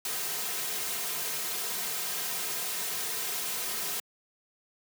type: noise with comb filter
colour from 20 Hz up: white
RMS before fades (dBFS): -33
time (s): 0.05-4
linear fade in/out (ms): 2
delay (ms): 3.5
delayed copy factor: -0.65
effects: high-pass 200 Hz 12 dB/octave